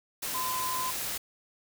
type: tone in noise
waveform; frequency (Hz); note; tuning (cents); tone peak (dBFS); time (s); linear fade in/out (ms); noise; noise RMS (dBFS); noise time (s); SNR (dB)
sine; 1022; C6; -41; -31; 0.34-0.91; 10; white; -34; 0.22-1.18; 0
effects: none